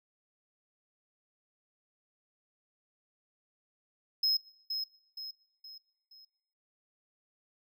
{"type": "tone with echo", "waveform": "triangle", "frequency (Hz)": 5140, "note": "E8", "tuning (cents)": -45, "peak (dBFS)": -24, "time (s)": [4.23, 4.37], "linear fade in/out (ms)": 5, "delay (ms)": 470, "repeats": 4, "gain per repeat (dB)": -7, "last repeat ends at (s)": 6.25, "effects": ["noise-tail reverb RT60 1.0 s tail -25 dB re dry"]}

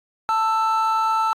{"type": "tone pair together", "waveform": "triangle", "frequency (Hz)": [886, 1324], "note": ["A5", "E6"], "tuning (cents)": [12, 7], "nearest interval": "perfect fifth", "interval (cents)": 695, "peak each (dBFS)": -18, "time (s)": [0.29, 1.33], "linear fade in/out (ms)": 0, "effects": ["tanh soft clip ceiling -8 dBFS", "AAC 48 kbps"]}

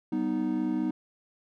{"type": "chord", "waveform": "triangle", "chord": "G augmented", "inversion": "none", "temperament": "equal with one note detuned", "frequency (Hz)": [192.63, 246.9, 311.1], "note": ["G3", "B3", "D#4"], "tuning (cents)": [-30, 0, 0], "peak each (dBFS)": [-32, -28, -27], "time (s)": [0.12, 0.91], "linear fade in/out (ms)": 5, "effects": []}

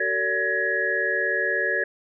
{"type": "tone cluster", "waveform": "sine", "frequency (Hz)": [378.3, 454.8, 575, 1675, 1887], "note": ["F#4", "A#4", "D5", "G#6", "A#6"], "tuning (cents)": [38, -43, -37, 14, 21], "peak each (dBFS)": [-31, -31, -30, -23, -30], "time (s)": [0, 1.84], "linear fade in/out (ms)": 5, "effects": []}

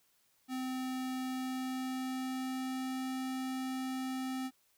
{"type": "tone with pitch glide", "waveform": "square", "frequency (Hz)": [258, 260.4], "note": ["C4", "C4"], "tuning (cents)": [-24, -8], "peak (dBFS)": -36, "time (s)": [0.48, 4.51], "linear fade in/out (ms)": 50, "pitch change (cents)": 16, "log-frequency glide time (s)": [1.23, 3.13], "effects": ["white hiss -72 dBFS RMS until 4.77 s"]}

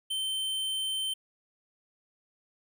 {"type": "tone", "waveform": "square", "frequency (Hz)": 3100, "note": "G7", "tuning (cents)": -20, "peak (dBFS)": -30, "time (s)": [0.1, 1.14], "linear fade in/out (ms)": 10, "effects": []}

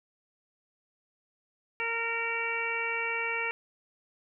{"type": "harmonic tone with a mistuned harmonic", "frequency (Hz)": 461.3, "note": "A#4", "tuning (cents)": -18, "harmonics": [1, 2, 3, 4, 5, 6], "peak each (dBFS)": [-38, -38, -38, -37, -32, -37], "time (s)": [1.8, 3.51], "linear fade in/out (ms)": 0, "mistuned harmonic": 6, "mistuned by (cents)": -16, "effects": []}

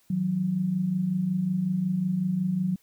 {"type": "tone pair together", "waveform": "sine", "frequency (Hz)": [159.55, 185], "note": ["D#3", "F#3"], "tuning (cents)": [44, 0], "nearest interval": "minor third", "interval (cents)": 256, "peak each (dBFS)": [-31, -24], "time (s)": [0.1, 2.76], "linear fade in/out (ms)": 5, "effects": ["white hiss -64 dBFS RMS until 2.82 s"]}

